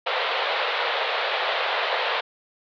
pink band-pass noise, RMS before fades -25 dBFS, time 0.06-2.21 s, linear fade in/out 10 ms, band 470 to 4000 Hz, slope 48 dB/octave, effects none

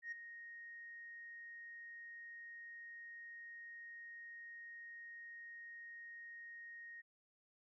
sine tone with ADSR envelope, 1866 Hz, A#6, 1 cent sharp, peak -39 dBFS, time 0.02-7.02 s, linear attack 100 ms, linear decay 8 ms, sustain -11 dB, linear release 20 ms, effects tanh soft clip ceiling -38 dBFS

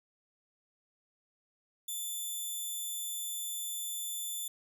5% pulse tone, 3520 Hz, A7, in tune, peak -28 dBFS, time 1.88-4.48 s, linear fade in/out 5 ms, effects none

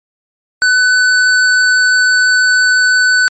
square tone, 1501 Hz, F#6, 24 cents sharp, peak -8 dBFS, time 0.62-3.28 s, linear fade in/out 0 ms, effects MP3 32 kbps

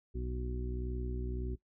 harmonic tone, 61.74 Hz, B1, in tune, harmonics 1 / 2 / 3 / 4 / 5 / 6, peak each -36 / -44 / -52 / -46 / -53 / -43 dBFS, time 0.14-1.56 s, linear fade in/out 20 ms, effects noise-tail reverb RT60 0.1 s tail -17 dB re dry

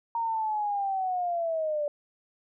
sine linear sweep, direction down, 932.3 to 580 Hz, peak -26 dBFS, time 0.15-1.88 s, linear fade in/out 2 ms, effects none

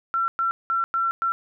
sine tone bursts at uneven times, 1354 Hz, E6, 46 cents sharp, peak -20 dBFS, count 5, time 0.14-0.28 / 0.39-0.51 / 0.7-0.84 / 0.94-1.11 / 1.22-1.32 s, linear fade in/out 0 ms, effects none

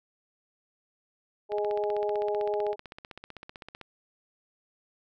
harmonic tone, 207.7 Hz, G#3, in tune, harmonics 2 / 3 / 4, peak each -28 / -32 / -34 dBFS, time 1.49-2.76 s, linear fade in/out 50 ms
click train, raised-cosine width 0.3 ms, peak -26 dBFS, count 37, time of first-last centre 1.52-3.813 s, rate 15.7 Hz
effects none

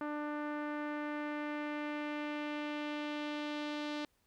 sawtooth tone with low-pass filter sweep, 297.1 Hz, D4, 20 cents sharp, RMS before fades -39 dBFS, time 0.01-4.05 s, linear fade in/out 2 ms, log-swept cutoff 1400 to 4000 Hz, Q 1.7, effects pink hiss -75 dBFS RMS until 4.26 s

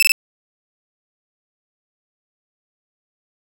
sawtooth tone bursts, 2637 Hz, E7, in tune, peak -7 dBFS, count 3, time 0-0.119 s, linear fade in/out 0 ms, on 25 ms, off 22 ms, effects none

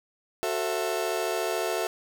35% pulse chord, F# half-diminished seventh, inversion none, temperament just, 370 / 444 / 532.8 / 666 Hz, F#4 / A4 / C5 / E5, 0 / +16 / +31 / +18 cents, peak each -30 / -30 / -35 / -29 dBFS, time 0.43-1.87 s, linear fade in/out 0 ms, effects none

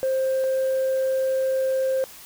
sine tone pair in turn, 527 / 527 Hz, C5 / C5, +12 / +12 cents, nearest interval unison, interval 0 cents, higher neither, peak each -18 dBFS, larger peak neither, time 0.03-0.44 / 0.44-2.04 s, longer second, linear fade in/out 0 ms, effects tanh soft clip ceiling -18 dBFS + white hiss -44 dBFS RMS until 2.25 s

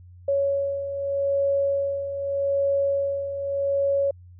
sine beating tone pair, 556 / 556.82 Hz, C#5 / C#5, +5 / +8 cents, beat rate 0.82 Hz, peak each -29 / -22 dBFS, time 0.28-4.11 s, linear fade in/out 5 ms, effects added 89 Hz sine -44 dBFS peak until 4.39 s

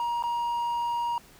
triangle tone with dropouts, 947 Hz, A#5, 27 cents sharp, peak -24 dBFS, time 0-1.18 s, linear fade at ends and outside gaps 1 ms, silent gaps 0.225-0.237 s, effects pink hiss -54 dBFS RMS until 1.39 s

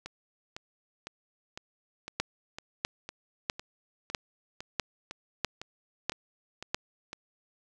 two click trains, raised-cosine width 0.2 ms, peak -10 / -22 dBFS, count 8 / 15, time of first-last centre 2.2-6.745 / 0.06-7.131 s, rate 1.54 / 1.98 Hz, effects none

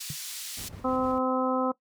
pink band-pass noise, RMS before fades -38 dBFS, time 0-0.69 s, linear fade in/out 10 ms, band 3800 to 15000 Hz, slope 12 dB/octave
sine tone with exponential decay, 146.83 Hz, D3, in tune, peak -28 dBFS, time 0.1-0.17 s, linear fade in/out 0 ms, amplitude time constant 15 ms
brown noise with tremolo, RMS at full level -39 dBFS, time 0.57-1.18 s, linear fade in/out 0 ms, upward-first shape square, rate 6.4 Hz, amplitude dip 35%
harmonic tone, 258 Hz, C4, 24 cents flat, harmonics 1 / 2 / 3 / 4 / 5, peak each -28 / -29 / -33 / -33 / -32 dBFS, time 0.84-1.72 s, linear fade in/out 10 ms
effects noise-tail reverb RT60 0.1 s tail -19 dB re dry + high-pass 60 Hz 12 dB/octave

